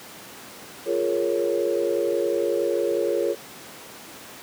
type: chord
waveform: sine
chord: Bb minor seventh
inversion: second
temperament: equal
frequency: 349.2 / 415.3 / 466.2 / 554.4 Hz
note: F4 / Ab4 / Bb4 / Db5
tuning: 0 / 0 / 0 / 0 cents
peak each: -26 dBFS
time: 0.85-3.36 s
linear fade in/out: 50 ms
effects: pink hiss -41 dBFS RMS until 4.42 s + high-pass 200 Hz 12 dB/octave